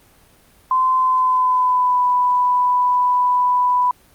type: tone with pitch glide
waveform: sine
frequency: 1031 to 991.3 Hz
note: C6 to B5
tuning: -26 to +6 cents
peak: -13 dBFS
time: 0.71-3.91 s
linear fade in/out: 2 ms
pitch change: -68 cents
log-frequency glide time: 0.97-2.03 s
effects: pink hiss -52 dBFS RMS until 4.14 s + Opus 32 kbps